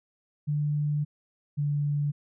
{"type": "tone pair in turn", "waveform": "sine", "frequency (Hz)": [147.9, 145.53], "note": ["D3", "D3"], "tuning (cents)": [13, -15], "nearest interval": "unison", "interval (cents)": 28, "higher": "first", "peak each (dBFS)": -24, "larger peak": "neither", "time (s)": [[0.47, 1.05], [1.57, 2.12]], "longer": "first", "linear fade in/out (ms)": 20, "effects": []}